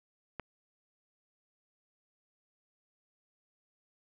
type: click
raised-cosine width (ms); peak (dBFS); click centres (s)
0.5; -23; 0.397
effects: none